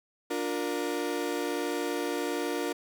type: chord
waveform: 35% pulse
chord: Bb major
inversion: first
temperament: equal with one note detuned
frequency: 293.7 / 355.1 / 466.2 Hz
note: D4 / F4 / Bb4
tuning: 0 / +29 / 0 cents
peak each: -32 dBFS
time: 0.3-2.73 s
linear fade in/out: 10 ms
effects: none